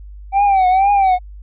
triangle tone with vibrato, 772 Hz, G5, 27 cents flat, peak -8 dBFS, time 0.32-1.19 s, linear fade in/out 50 ms, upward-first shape triangle, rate 2.1 Hz, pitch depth 110 cents each way, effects added 50 Hz sine -32 dBFS peak until 1.42 s + resampled to 8000 Hz

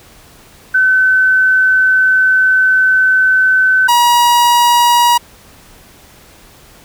sine / 45% pulse tone pair in turn, 1521 / 958.2 Hz, F#6 / A#5, +47 / +47 cents, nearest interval minor sixth, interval 800 cents, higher first, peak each -7 dBFS, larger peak neither, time 0.74-3.88 / 3.88-5.18 s, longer first, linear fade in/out 10 ms, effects pink hiss -42 dBFS RMS until 6.84 s

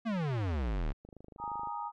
square exponential sweep, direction down, 238.2 to 33 Hz, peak -31 dBFS, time 0.05-0.93 s, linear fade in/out 20 ms
click train, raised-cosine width 2 ms, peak -37 dBFS, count 17, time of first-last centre 1.05-1.673 s, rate 25.7 Hz
sine chord, Ab suspended second, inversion none, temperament equal, 830.6 / 932.3 / 1244.5 Hz, Ab5 / Bb5 / Eb6, 0 / 0 / 0 cents, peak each -40 / -38 / -41 dBFS, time 1.38-1.92 s, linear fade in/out 50 ms
effects low-pass 3000 Hz 12 dB/octave + AAC 64 kbps

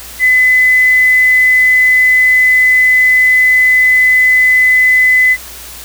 sine tone, 2015 Hz, B6, 34 cents sharp, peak -5 dBFS, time 0.19-5.37 s, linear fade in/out 50 ms, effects added 60 Hz sine -37 dBFS peak until 5.84 s + white hiss -30 dBFS RMS until 5.84 s

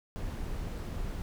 brown noise, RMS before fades -36 dBFS, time 0.16-1.22 s, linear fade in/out 0 ms, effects none

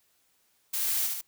blue noise with echo, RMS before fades -30 dBFS, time 0.73-1.07 s, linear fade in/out 10 ms, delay 72 ms, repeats 2, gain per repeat -3 dB, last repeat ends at 1.214 s, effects white hiss -69 dBFS RMS until 1.27 s

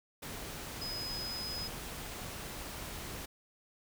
sine tone in noise, 5040 Hz, D#8, 21 cents sharp, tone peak -38 dBFS, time 0.81-1.68 s, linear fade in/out 10 ms, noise pink, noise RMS -43 dBFS, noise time 0.22-3.26 s, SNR +2 dB, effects none

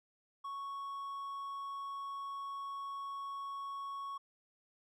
triangle tone, 1108.7 Hz, C#6, in tune, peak -38 dBFS, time 0.44-4.18 s, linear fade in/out 10 ms, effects none

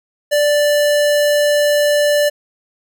square tone, 587 Hz, D5, 1 cent flat, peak -12 dBFS, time 0.31-2.3 s, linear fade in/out 20 ms, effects none

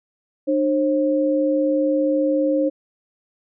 sine tone pair together, 301.1 / 536 Hz, D4 / C5, +43 / +42 cents, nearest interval minor seventh, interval 999 cents, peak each -19 dBFS, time 0.47-2.7 s, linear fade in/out 20 ms, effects none

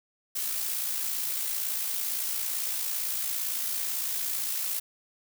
blue noise with amplitude modulation, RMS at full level -29 dBFS, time 0.35-4.8 s, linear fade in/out 10 ms, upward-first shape sine, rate 57.8 Hz, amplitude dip 40%, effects none

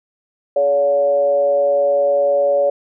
sine tone with frequency modulation, 568 Hz, C#5, 42 cents sharp, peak -12 dBFS, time 0.56-2.7 s, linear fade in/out 5 ms, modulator 146 Hz, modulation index 0.47, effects none

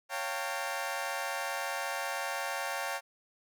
20% pulse chord, G half-diminished seventh, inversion second, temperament equal with one note detuned, 554.4 / 698.5 / 784 / 909.5 Hz, Db5 / F5 / G5 / Bb5, 0 / 0 / 0 / -43 cents, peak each -34 dBFS, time 0.09-3.01 s, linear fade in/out 50 ms, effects none

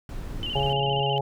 brown noise, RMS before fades -34 dBFS, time 0.09-0.73 s, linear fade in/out 2 ms
click train, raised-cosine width 3 ms, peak -30 dBFS, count 44, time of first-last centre 0.26-1.005 s, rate 57.7 Hz
sine tone with vibrato, 2919 Hz, F#7, 24 cents flat, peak -29 dBFS, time 0.43-1.18 s, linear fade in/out 0 ms, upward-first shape square, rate 15 Hz, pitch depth 65 cents each way
harmonic tone, 138.59 Hz, C#3, in tune, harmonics 1 / 3 / 4 / 5 / 6, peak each -27 / -29 / -32 / -33 / -27 dBFS, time 0.55-1.21 s, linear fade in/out 5 ms
effects none

